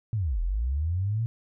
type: linear two-way sweep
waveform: sine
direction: down then up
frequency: 117.7 to 38.89 to 117.7 Hz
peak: -24 dBFS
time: 0.13-1.26 s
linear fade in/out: 0 ms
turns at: 0.41 s
effects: none